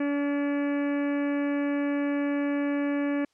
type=harmonic tone with a mistuned harmonic; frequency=286.2 Hz; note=D4; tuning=45 cents flat; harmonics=1 / 2 / 3 / 4 / 5 / 6 / 7 / 8 / 9 / 10; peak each=-25 / -33 / -44 / -43 / -47 / -40 / -49 / -43 / -52 / -55 dBFS; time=0-3.25 s; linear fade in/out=5 ms; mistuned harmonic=5; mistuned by=-26 cents; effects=white hiss -70 dBFS RMS until 3.33 s + low-pass 6000 Hz 12 dB/octave